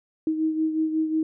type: beating tone pair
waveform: sine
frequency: 315.1 / 320.6 Hz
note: D#4 / E4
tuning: +22 / -48 cents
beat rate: 5.5 Hz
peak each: -22 / -30 dBFS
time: 0.27-1.23 s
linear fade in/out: 2 ms
effects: none